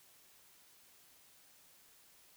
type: silence
effects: white hiss -64 dBFS RMS until 2.36 s